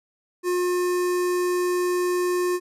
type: tone with notch filter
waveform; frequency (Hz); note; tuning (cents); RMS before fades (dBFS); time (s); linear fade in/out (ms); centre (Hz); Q
square; 358; F4; +43; -23; 0.43-2.6; 50; 3400; 1.4
effects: resampled to 32000 Hz